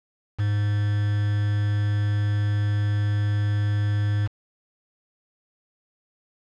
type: tone with quantisation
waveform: triangle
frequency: 103.3 Hz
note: G#2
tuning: 9 cents flat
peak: -18 dBFS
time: 0.38-4.28 s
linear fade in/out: 20 ms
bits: 6
effects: low-pass 4000 Hz 12 dB/octave